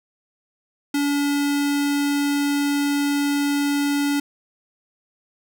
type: tone with notch filter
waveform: square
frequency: 286 Hz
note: D4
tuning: 46 cents flat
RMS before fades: -21 dBFS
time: 0.94-4.2 s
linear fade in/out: 5 ms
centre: 620 Hz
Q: 0.9
effects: none